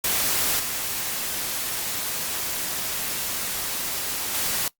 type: noise with level steps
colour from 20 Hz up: white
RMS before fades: -23 / -28 / -25 dBFS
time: 0.04-4.68 s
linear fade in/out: 2 ms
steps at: 0.59 / 4.34 s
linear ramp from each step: 10 ms
effects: noise-tail reverb RT60 0.1 s tail -20 dB re dry + Opus 48 kbps